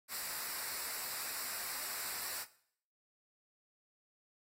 white noise with comb filter, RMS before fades -41 dBFS, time 0.08-2.46 s, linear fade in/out 50 ms, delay 0.31 ms, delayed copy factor -0.65, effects noise-tail reverb RT60 0.6 s tail -17 dB re dry + AAC 48 kbps

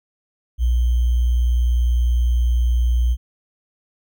sine tone with sample-and-hold, 60.2 Hz, B1, 44 cents flat, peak -14 dBFS, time 0.58-3.17 s, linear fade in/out 50 ms, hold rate 3150 Hz, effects none

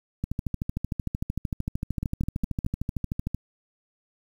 two click trains, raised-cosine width 5 ms, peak -15 / -15 dBFS, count 4 / 42, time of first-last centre 2.03-2.647 / 0.24-3.346 s, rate 4.86 / 13.2 Hz, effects 8-bit

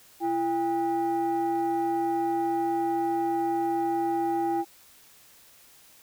sine tone pair together, 337.2 / 802 Hz, E4 / G5, +39 / +39 cents, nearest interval octave + minor third, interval 1500 cents, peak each -25 dBFS, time 0.2-4.65 s, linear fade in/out 50 ms, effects tanh soft clip ceiling -20 dBFS + white hiss -55 dBFS RMS until 6.02 s

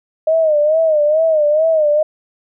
sine tone with vibrato, 620 Hz, D#5, 6 cents flat, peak -10 dBFS, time 0.27-2.03 s, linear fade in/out 5 ms, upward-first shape sine, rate 2.3 Hz, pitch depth 90 cents each way, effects none

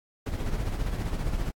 brown noise with tremolo, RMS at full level -27 dBFS, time 0.26-1.51 s, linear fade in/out 5 ms, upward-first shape sine, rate 15 Hz, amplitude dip 50%, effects AAC 64 kbps

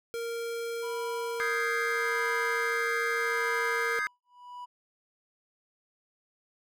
square tone, 464.7 Hz, A#4, 5 cents flat, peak -33 dBFS, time 0.14-3.99 s, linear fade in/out 0 ms
triangle tone with tremolo, 982 Hz, B5, 10 cents flat, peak -34 dBFS, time 0.82-4.66 s, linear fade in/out 20 ms, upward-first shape sine, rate 0.81 Hz, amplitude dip 100%
triangle chord, Ab major seventh, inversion second, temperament equal, 1244.5 / 1568 / 1661.2 / 2093 Hz, Eb6 / G6 / Ab6 / C7, 0 / 0 / 0 / 0 cents, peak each -32 dBFS, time 1.4-4.07 s, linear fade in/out 0 ms
effects none

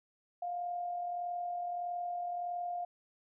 sine tone with amplitude modulation, 705 Hz, F5, 16 cents sharp, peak -33 dBFS, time 0.42-2.85 s, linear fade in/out 5 ms, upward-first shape sine, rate 41.6 Hz, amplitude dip 35%, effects none

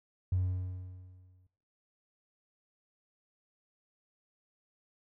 triangle tone with exponential decay, 91.9 Hz, F#2, 11 cents flat, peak -22 dBFS, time 0.32-1.47 s, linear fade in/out 5 ms, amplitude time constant 250 ms, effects noise-tail reverb RT60 0.6 s tail -17 dB re dry + tanh soft clip ceiling -23 dBFS

